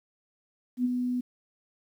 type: tone with ADSR envelope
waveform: sine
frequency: 248.1 Hz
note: B3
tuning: 8 cents sharp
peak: -21 dBFS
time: 0.77-1.21 s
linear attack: 76 ms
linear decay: 26 ms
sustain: -5 dB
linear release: 10 ms
effects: 10-bit